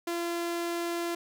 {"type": "tone", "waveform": "sawtooth", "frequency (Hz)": 342, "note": "F4", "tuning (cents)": -36, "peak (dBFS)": -26, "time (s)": [0.07, 1.15], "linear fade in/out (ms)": 5, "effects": []}